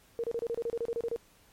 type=tone bursts; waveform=sine; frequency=466.2 Hz; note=A#4; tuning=in tune; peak=-29 dBFS; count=13; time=0.19-1.161 s; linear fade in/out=0 ms; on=47 ms; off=30 ms; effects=pink hiss -62 dBFS RMS until 1.52 s + MP3 64 kbps